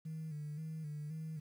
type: tone with vibrato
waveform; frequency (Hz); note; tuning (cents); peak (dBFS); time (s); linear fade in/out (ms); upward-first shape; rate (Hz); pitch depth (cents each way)
sine; 153.8; D#3; -20; -39; 0.05-1.4; 10; square; 1.9; 53
effects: tanh soft clip ceiling -37 dBFS + 11-bit